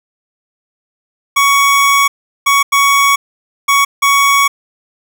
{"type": "tone bursts at uneven times", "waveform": "25% pulse", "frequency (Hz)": 1119, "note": "C#6", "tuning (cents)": 16, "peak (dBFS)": -4, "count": 5, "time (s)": [[1.36, 2.08], [2.46, 2.63], [2.72, 3.16], [3.68, 3.85], [4.02, 4.48]], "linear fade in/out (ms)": 10, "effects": []}